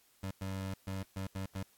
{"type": "tone bursts at uneven times", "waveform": "25% pulse", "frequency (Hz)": 95.9, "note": "G2", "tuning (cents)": -37, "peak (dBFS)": -33, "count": 6, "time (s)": [[0.23, 0.31], [0.41, 0.74], [0.87, 1.03], [1.16, 1.27], [1.35, 1.46], [1.55, 1.63]], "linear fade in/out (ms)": 5, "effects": ["white hiss -68 dBFS RMS until 1.77 s", "AAC 64 kbps"]}